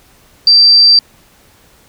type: tone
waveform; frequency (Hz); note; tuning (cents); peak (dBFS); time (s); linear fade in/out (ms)
sine; 4687; D8; -4; -3; 0.47-0.99; 2
effects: pink hiss -47 dBFS RMS until 1.88 s